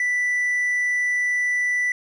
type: tone with hard clipping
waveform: sine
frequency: 1975.5 Hz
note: B6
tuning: in tune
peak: -20 dBFS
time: 0-1.92 s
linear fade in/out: 2 ms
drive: 2 dB
effects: none